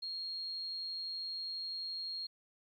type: tone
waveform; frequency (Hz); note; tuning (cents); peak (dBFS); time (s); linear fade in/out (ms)
sine; 4257; C8; +29; -38; 0.02-2.27; 10
effects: 12-bit